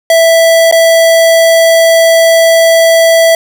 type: tone with dropouts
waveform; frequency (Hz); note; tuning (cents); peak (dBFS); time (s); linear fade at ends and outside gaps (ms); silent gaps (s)
square; 659.3; E5; 0; -4; 0.1-3.35; 2; 0.713-0.724
effects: 7-bit